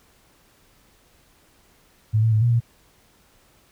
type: tone with pitch steps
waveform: sine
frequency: 108.7 / 112.5 / 108.3 / 119.3 / 117.1 Hz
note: A2 / A2 / A2 / A#2 / A#2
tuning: -21 / +39 / -27 / +41 / +8 cents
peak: -15 dBFS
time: 2.13-2.605 s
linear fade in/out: 20 ms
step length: 95 ms
effects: pink hiss -58 dBFS RMS until 3.71 s